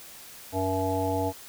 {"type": "harmonic tone", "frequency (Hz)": 94.8, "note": "F#2", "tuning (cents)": 43, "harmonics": [1, 3, 5, 7, 9], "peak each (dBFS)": [-31, -31, -31, -31, -31], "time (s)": [0.52, 1.33], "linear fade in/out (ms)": 50, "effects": ["white hiss -46 dBFS RMS until 1.48 s"]}